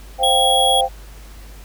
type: chord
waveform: sine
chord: C suspended fourth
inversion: none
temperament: just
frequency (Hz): 523.3 / 697.7 / 784.9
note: C5 / F5 / G5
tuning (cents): 0 / -2 / +2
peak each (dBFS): -20 / -21 / -17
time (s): 0.18-0.89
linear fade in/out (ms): 50
type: tone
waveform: square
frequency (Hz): 3322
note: G#7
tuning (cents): 0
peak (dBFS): -16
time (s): 0.23-0.81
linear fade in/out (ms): 5
effects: added 50 Hz sine -36 dBFS peak until 1.64 s + pink hiss -45 dBFS RMS until 1.64 s